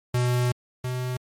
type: tone pair in turn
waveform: square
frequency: 123.47 / 126.21 Hz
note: B2 / B2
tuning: 0 / +38 cents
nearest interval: unison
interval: 38 cents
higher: second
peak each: -21 / -27 dBFS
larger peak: first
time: 0.14-0.52 / 0.84-1.17 s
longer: first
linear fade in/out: 5 ms
effects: MP3 64 kbps